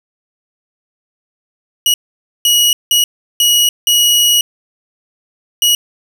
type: tone bursts at uneven times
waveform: sawtooth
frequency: 2909 Hz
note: F#7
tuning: 30 cents flat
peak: -5 dBFS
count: 6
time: 1.86-1.94 / 2.45-2.73 / 2.91-3.04 / 3.4-3.69 / 3.87-4.41 / 5.62-5.75 s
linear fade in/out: 2 ms
effects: none